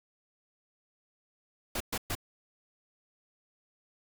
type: noise bursts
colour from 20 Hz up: pink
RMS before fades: -33 dBFS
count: 3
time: 1.75-2.152 s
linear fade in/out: 5 ms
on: 54 ms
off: 120 ms
effects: none